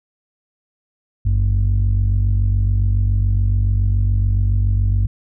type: tone pair together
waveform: sine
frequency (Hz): 50.9 / 98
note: G#1 / G2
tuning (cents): -34 / 0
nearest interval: major seventh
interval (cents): 1134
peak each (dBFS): -14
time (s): 1.25-5.07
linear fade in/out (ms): 10
effects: tanh soft clip ceiling -10 dBFS